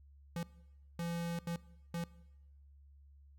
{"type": "tone bursts at uneven times", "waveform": "square", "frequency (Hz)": 170, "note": "F3", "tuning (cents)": -46, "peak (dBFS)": -37, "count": 4, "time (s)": [[0.36, 0.43], [0.99, 1.39], [1.47, 1.56], [1.94, 2.04]], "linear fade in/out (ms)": 2, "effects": ["noise-tail reverb RT60 1.0 s tail -20 dB re dry", "added 70 Hz sine -57 dBFS peak until 3.38 s"]}